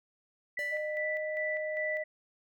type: tone with tremolo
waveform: sine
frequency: 1975.5 Hz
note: B6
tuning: in tune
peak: -32 dBFS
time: 0.57-2.04 s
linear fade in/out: 5 ms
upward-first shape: square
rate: 2.5 Hz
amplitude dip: 50%
type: tone with exponential decay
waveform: square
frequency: 590 Hz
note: D5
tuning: 8 cents sharp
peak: -38 dBFS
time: 0.59-1.1 s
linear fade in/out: 0 ms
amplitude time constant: 110 ms
type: tone with pitch glide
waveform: sine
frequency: 610 to 617.4 Hz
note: D#5 to D#5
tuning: -34 to -14 cents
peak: -33 dBFS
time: 0.71-2.04 s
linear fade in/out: 20 ms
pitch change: +20 cents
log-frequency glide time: 1.01-1.06 s
effects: none